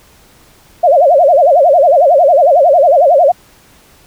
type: tone with vibrato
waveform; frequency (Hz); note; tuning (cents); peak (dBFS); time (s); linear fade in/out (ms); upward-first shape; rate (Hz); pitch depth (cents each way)
sine; 623; D#5; +2; -4; 0.83-3.32; 10; sine; 11; 260
effects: pink hiss -45 dBFS RMS until 4.06 s